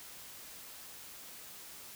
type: silence
effects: white hiss -50 dBFS RMS until 1.95 s